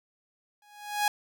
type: tone with exponential growth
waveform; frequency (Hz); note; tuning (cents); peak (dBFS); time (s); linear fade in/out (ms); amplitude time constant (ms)
sawtooth; 830; G#5; -1; -17; 0.62-1.08; 2; 100
effects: none